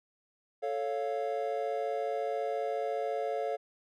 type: chord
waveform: triangle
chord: A augmented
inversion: none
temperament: equal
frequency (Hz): 440 / 554.4 / 698.5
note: A4 / C#5 / E#5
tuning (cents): 0 / 0 / 0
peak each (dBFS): -33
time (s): 0.62-3.57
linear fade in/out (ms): 20
effects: none